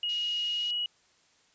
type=tone with pitch glide; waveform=sine; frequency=2884 to 2911 Hz; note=F#7 to F#7; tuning=-45 to -29 cents; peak=-28 dBFS; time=0.03-0.86 s; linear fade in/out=2 ms; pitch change=+16 cents; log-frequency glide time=0.56-0.71 s
type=band-pass noise; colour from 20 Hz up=white; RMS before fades=-48 dBFS; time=0.09-0.71 s; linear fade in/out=2 ms; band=2700 to 5400 Hz; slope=24 dB/octave
effects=white hiss -65 dBFS RMS until 1.54 s + resampled to 16000 Hz